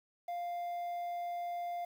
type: tone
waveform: triangle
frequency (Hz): 698.5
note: F5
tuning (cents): 0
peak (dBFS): -34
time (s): 0.28-1.85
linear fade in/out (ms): 5
effects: 10-bit